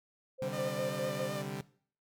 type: tone with tremolo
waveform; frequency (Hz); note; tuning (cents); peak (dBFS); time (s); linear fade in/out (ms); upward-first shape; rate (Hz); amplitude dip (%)
sine; 522; C5; -4; -33; 0.38-1.3; 50; square; 4.9; 65
type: chord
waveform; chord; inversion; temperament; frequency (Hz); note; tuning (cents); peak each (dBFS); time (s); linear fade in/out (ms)
sawtooth; C suspended second; none; equal; 130.81 / 146.83 / 196; C3 / D3 / G3; 0 / 0 / 0; -39 / -37 / -38; 0.42-1.61; 2
type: tone with vibrato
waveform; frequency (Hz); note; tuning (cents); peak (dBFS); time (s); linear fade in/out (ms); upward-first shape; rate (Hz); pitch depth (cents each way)
sawtooth; 599; D5; +34; -35; 0.52-1.43; 20; triangle; 7.7; 31
effects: noise-tail reverb RT60 0.5 s tail -19 dB re dry